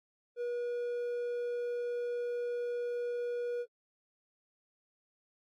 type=tone; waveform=triangle; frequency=482.2 Hz; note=B4; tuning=41 cents flat; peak=-31 dBFS; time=0.36-3.66 s; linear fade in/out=50 ms; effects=AAC 48 kbps